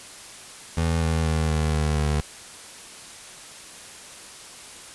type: tone with pitch steps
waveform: 25% pulse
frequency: 82.41 / 80.81 / 79.24 / 77.69 / 76.18 / 74.7 Hz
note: E2 / E2 / D#2 / D#2 / D#2 / D2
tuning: 0 / -34 / +32 / -2 / -36 / +30 cents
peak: -17 dBFS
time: 0.77-2.21 s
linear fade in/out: 5 ms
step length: 240 ms
effects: white hiss -42 dBFS RMS until 4.94 s + resampled to 24000 Hz